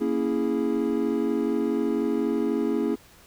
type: chord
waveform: triangle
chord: A# half-diminished seventh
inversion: none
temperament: equal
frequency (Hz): 233.1 / 277.2 / 329.6 / 415.3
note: A#3 / C#4 / E4 / G#4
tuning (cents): 0 / 0 / 0 / 0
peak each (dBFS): -26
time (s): 0-2.96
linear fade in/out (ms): 20
effects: pink hiss -53 dBFS RMS until 3.26 s